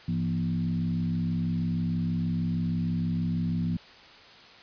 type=tone with frequency modulation; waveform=sine; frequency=170 Hz; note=F3; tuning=46 cents flat; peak=-25 dBFS; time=0.08-3.77 s; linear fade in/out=5 ms; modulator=66.3 Hz; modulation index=0.96; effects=white hiss -50 dBFS RMS until 4.62 s + resampled to 11025 Hz